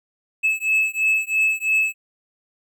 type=beating tone pair; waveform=triangle; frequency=2599 / 2602 Hz; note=E7 / E7; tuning=-25 / -23 cents; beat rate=3 Hz; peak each=-19 dBFS; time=0.43-1.94 s; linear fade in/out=20 ms; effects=none